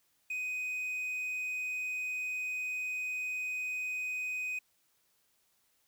triangle tone with quantisation, 2502 Hz, D#7, 9 cents sharp, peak -32 dBFS, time 0.3-4.59 s, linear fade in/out 5 ms, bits 10, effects white hiss -73 dBFS RMS until 5.87 s

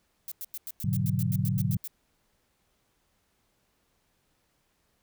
violet noise bursts, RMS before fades -37 dBFS, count 13, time 0.28-1.876 s, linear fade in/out 0 ms, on 36 ms, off 94 ms
sine chord, G# half-diminished seventh, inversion none, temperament equal, 103.83 / 123.47 / 146.83 / 185 Hz, G#2 / B2 / D3 / F#3, 0 / 0 / 0 / 0 cents, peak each -30 dBFS, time 0.84-1.77 s, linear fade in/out 5 ms
effects pink hiss -72 dBFS RMS until 5.02 s

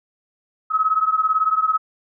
sine beating tone pair, 1275 / 1293 Hz, D#6 / E6, +42 / -34 cents, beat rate 18 Hz, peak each -18 / -20 dBFS, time 0.7-1.78 s, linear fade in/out 20 ms, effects none

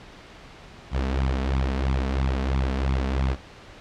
sawtooth tone with flanger, 66.3 Hz, C2, 23 cents sharp, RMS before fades -24 dBFS, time 0.91-3.37 s, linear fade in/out 50 ms, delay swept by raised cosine 0.83 to 4.63 ms, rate 3 Hz, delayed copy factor +0.7, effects pink hiss -45 dBFS RMS until 3.8 s + low-pass 4000 Hz 12 dB/octave

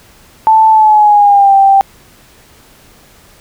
sine tone with pitch glide, 880 to 784 Hz, A5 to G5, 0 to 0 cents, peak -3 dBFS, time 0.47-1.81 s, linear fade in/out 0 ms, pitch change -200 cents, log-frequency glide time 0.7-1.55 s, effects pink hiss -43 dBFS RMS until 3.4 s

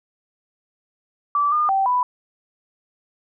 sine tone with pitch steps, 1160 / 1213 / 776 / 992 Hz, D6 / D#6 / G5 / B5, -22 / -44 / -18 / +7 cents, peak -16 dBFS, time 1.35-2.03 s, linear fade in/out 2 ms, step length 170 ms, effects none

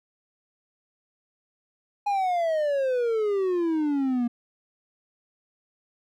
triangle exponential sweep, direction down, 830.6 to 234.8 Hz, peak -20 dBFS, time 2.06-4.28 s, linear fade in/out 10 ms, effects none

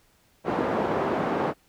pink band-pass noise, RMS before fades -26 dBFS, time 0.44-1.54 s, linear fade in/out 50 ms, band 260 to 970 Hz, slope 12 dB/octave, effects pink hiss -63 dBFS RMS until 1.68 s

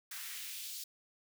white noise with high-pass filter sweep, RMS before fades -44 dBFS, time 0.11-0.84 s, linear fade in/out 5 ms, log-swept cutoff 1400 to 4300 Hz, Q 1.5, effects none

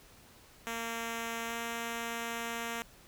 5% pulse tone with pitch glide, 230 to 232 Hz, A#3 to A#3, -23 to -8 cents, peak -24 dBFS, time 0.67-2.82 s, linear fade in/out 0 ms, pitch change +15 cents, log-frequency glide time 1.46-1.54 s, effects pink hiss -58 dBFS RMS until 3.07 s

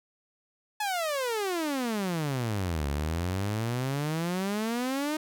sawtooth exponential two-way sweep, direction down then up, 864 to 69.3 to 313.1 Hz, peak -24 dBFS, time 0.8-5.17 s, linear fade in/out 5 ms, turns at 2.88 s, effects none

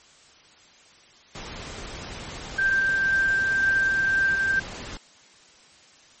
pink noise, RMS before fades -37 dBFS, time 1.35-4.97 s, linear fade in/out 0 ms
sine tone with tremolo, 1571 Hz, G6, 3 cents sharp, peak -18 dBFS, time 2.58-4.6 s, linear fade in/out 10 ms, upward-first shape triangle, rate 2 Hz, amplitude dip 25%
effects white hiss -53 dBFS RMS until 6.2 s + MP3 32 kbps

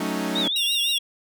sawtooth chord, D# half-diminished seventh, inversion first, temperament equal, 185 / 220 / 277.2 / 311.1 Hz, F#3 / A3 / C#4 / D#4, 0 / 0 / 0 / 0 cents, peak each -26 dBFS, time 0-0.48 s, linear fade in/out 5 ms
sine tone with vibrato, 3581 Hz, A7, 30 cents sharp, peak -22 dBFS, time 0.35-0.99 s, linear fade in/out 10 ms, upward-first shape triangle, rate 5.9 Hz, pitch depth 150 cents each way
sawtooth tone, 2794 Hz, F7, in tune, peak -21 dBFS, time 0.56-0.98 s, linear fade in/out 2 ms
effects none

